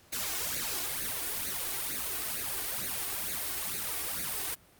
white noise with flanger, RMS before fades -34 dBFS, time 0.12-4.55 s, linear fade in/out 10 ms, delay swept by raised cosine 0.46 to 2.76 ms, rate 2.2 Hz, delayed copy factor +0.75, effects pink hiss -60 dBFS RMS until 4.79 s + Opus 48 kbps

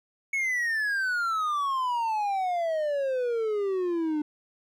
triangle exponential sweep, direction down, 2217 to 296 Hz, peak -23 dBFS, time 0.33-4.22 s, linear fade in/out 5 ms, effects none

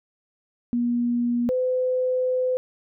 sine tone pair in turn, 240 / 508.5 Hz, B3 / C5, -49 / -50 cents, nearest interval octave + minor second, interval 1299 cents, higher second, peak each -20 / -20 dBFS, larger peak neither, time 0.73-1.49 / 1.49-2.57 s, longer second, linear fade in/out 0 ms, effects none

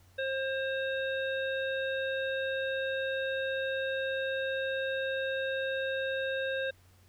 harmonic tone, 533 Hz, C5, 32 cents sharp, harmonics 1 / 3 / 5 / 7, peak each -32 / -35 / -44 / -42 dBFS, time 0.18-6.71 s, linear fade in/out 10 ms, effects added 91 Hz sine -59 dBFS peak until 7.08 s + pink hiss -65 dBFS RMS until 7.08 s

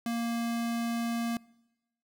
square tone, 233.1 Hz, A#3, in tune, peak -30 dBFS, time 0.06-1.37 s, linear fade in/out 2 ms, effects noise-tail reverb RT60 1.0 s tail -24 dB re dry

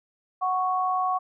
sine tone pair together, 740 / 1108.7 Hz, F#5 / C#6, 0 / 0 cents, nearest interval perfect fifth, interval 700 cents, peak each -25 dBFS, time 0.41-1.19 s, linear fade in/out 20 ms, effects none

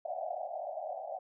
white band-pass noise, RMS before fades -39 dBFS, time 0.05-1.19 s, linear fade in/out 5 ms, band 590 to 760 Hz, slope 96 dB/octave, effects none

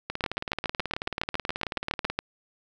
two click trains, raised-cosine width 0.3 ms, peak -14 / -10 dBFS, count 38 / 15, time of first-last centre 0.1-2.1 / 0.24-2.19 s, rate 18.5 / 7.18 Hz, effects none

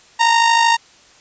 sawtooth tone with amplitude modulation, 925 Hz, A#5, 14 cents flat, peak -5 dBFS, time 0.19-0.77 s, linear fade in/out 20 ms, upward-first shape sine, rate 52.9 Hz, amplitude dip 50%, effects white hiss -48 dBFS RMS until 1.2 s + resampled to 16000 Hz

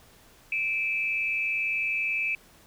sine tone pair together, 2349 / 2589 Hz, D7 / E7, 0 / -32 cents, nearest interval major second, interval 168 cents, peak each -28 dBFS, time 0.52-2.35 s, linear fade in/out 2 ms, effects pink hiss -56 dBFS RMS until 2.66 s

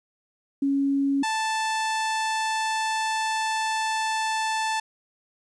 sine / sawtooth tone pair in turn, 277.2 / 880.1 Hz, C#4 / A5, 0 / 0 cents, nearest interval octave + minor sixth, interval 2000 cents, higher second, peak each -20 dBFS, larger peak neither, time 0.62-1.23 / 1.23-4.8 s, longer second, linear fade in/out 5 ms, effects resampled to 22050 Hz + 10-bit

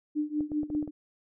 sine tone with tremolo, 300 Hz, D4, 37 cents sharp, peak -24 dBFS, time 0.15-0.91 s, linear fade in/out 20 ms, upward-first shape triangle, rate 5.2 Hz, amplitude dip 95%
clicks, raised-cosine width 2 ms, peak -27 dBFS, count 7, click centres 0.407 / 0.518 / 0.632 / 0.702 / 0.75 / 0.827 / 0.877 s
effects none

